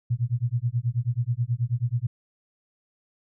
sine tone with tremolo, 120 Hz, B2, 49 cents flat, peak -19 dBFS, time 0.1-2.07 s, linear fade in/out 10 ms, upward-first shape sine, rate 9.3 Hz, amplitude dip 100%, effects none

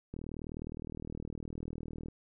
click train, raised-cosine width 3 ms, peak -28 dBFS, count 78, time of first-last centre 0.14-2.084 s, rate 39.6 Hz, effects none

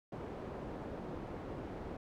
white low-pass noise, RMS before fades -44 dBFS, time 0.12-1.97 s, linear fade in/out 5 ms, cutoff 530 Hz, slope 12 dB/octave, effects none

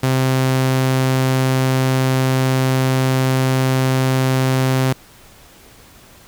sawtooth tone, 130.9 Hz, C3, 1 cent sharp, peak -10 dBFS, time 0.03-4.93 s, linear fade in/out 5 ms, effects pink hiss -45 dBFS RMS until 6.27 s

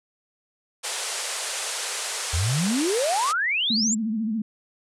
white band-pass noise, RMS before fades -30 dBFS, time 0.83-3.33 s, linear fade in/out 20 ms, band 410 to 9900 Hz, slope 48 dB/octave
sine exponential sweep, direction up, 76.1 to 7630 Hz, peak -21 dBFS, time 2.33-3.95 s, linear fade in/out 10 ms
sine tone with vibrato, 220 Hz, A3, in tune, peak -23 dBFS, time 3.7-4.42 s, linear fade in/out 5 ms, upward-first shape sine, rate 14 Hz, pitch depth 86 cents each way
effects none

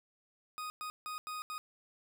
40% pulse tone bursts at uneven times, 1244.5 Hz, D#6, in tune, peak -38 dBFS, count 5, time 0.58-0.7 / 0.81-0.9 / 1.06-1.18 / 1.27-1.42 / 1.5-1.58 s, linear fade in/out 0 ms, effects none

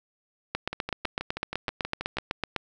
two click trains, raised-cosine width 0.3 ms, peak -11 / -16 dBFS, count 17 / 10, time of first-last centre 0.55-2.563 / 0.73-2.17 s, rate 7.95 / 6.25 Hz, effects none

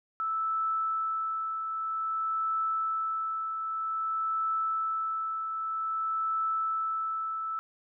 sine tone with tremolo, 1315 Hz, E6, 5 cents flat, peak -26 dBFS, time 0.2-7.59 s, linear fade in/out 0 ms, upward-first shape triangle, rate 0.52 Hz, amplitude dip 45%, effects none

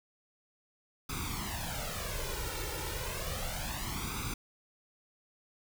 pink noise with flanger, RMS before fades -37 dBFS, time 1.09-4.34 s, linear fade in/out 5 ms, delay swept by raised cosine 0.81 to 2.21 ms, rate 0.32 Hz, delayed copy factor +0.8, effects none

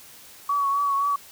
sine tone with vibrato, 1126 Hz, C#6, 27 cents sharp, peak -20 dBFS, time 0.49-1.16 s, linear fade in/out 5 ms, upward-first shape triangle, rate 3.8 Hz, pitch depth 38 cents each way, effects white hiss -47 dBFS RMS until 1.31 s

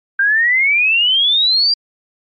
sine exponential sweep, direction up, 1568 to 4800 Hz, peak -10 dBFS, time 0.19-1.74 s, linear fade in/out 5 ms, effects MP3 32 kbps

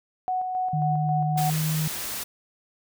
sine tone with tremolo, 740 Hz, F#5, in tune, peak -23 dBFS, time 0.28-1.5 s, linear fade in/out 0 ms, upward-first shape square, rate 3.7 Hz, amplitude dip 35%
sine tone with pitch glide, 152.7 to 156.36 Hz, D#3 to D#3, -32 to +9 cents, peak -23 dBFS, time 0.73-1.88 s, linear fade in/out 5 ms, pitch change +41 cents, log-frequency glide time 1.29-1.56 s
white noise, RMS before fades -32 dBFS, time 1.37-2.24 s, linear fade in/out 10 ms
effects none

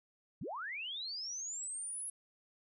sine linear sweep, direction up, 98 to 10700 Hz, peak -39 dBFS, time 0.41-2.1 s, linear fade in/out 5 ms, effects none

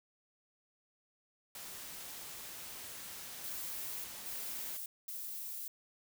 white noise, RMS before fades -47 dBFS, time 1.55-4.77 s, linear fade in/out 2 ms
violet noise bursts, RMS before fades -43 dBFS, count 3, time 3.44-5.68 s, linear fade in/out 2 ms, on 600 ms, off 220 ms
effects none

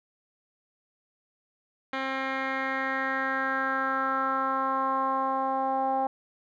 10% pulse tone with low-pass filter sweep, 266.5 Hz, C4, 32 cents sharp, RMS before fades -28 dBFS, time 1.93-6.07 s, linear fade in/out 2 ms, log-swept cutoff 2600 to 790 Hz, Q 4.1, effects none

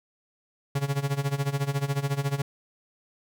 45% pulse tone with tremolo, 140 Hz, C#3, 18 cents sharp, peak -22 dBFS, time 0.75-2.42 s, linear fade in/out 5 ms, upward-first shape sine, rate 14 Hz, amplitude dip 85%, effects none

